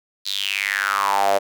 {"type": "tone with high-pass filter sweep", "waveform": "sawtooth", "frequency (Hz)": 99.2, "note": "G2", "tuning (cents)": 21, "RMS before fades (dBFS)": -21, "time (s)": [0.25, 1.39], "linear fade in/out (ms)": 20, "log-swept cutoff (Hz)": [4200, 580], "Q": 6.7, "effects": []}